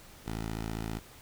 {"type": "tone", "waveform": "10% pulse", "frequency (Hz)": 55, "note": "A1", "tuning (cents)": 0, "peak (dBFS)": -26, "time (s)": [0.26, 0.99], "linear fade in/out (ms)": 5, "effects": ["pink hiss -53 dBFS RMS until 1.21 s"]}